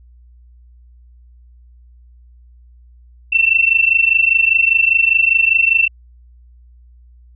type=tone pair together; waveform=sine; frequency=2678 / 2703 Hz; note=E7 / E7; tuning=+27 / +43 cents; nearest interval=unison; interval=16 cents; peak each=-13 dBFS; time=3.32-5.88 s; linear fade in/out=10 ms; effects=added 60 Hz sine -42 dBFS peak until 7.35 s